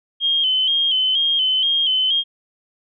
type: tone with vibrato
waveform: sine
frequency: 3138 Hz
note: G7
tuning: 1 cent sharp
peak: -15 dBFS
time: 0.2-2.24 s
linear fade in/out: 50 ms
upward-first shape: square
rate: 2.1 Hz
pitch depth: 51 cents each way
effects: none